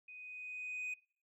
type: tone with level ramp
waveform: sine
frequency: 2496 Hz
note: D#7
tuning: 5 cents sharp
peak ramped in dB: -50 to -35 dBFS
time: 0.08-0.94 s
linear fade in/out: 5 ms
effects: noise-tail reverb RT60 0.5 s tail -24 dB re dry + tanh soft clip ceiling -37 dBFS